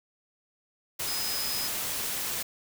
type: tone in noise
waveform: sine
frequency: 5060 Hz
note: D#8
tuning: 28 cents sharp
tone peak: -33 dBFS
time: 1.07-1.68 s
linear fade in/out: 10 ms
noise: white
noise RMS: -32 dBFS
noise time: 0.99-2.43 s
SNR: -4 dB
effects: none